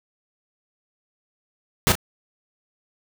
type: noise with echo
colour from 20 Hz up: pink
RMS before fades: -17 dBFS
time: 1.87-1.92 s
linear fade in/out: 0 ms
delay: 33 ms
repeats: 1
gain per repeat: -9 dB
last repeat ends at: 1.953 s
effects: none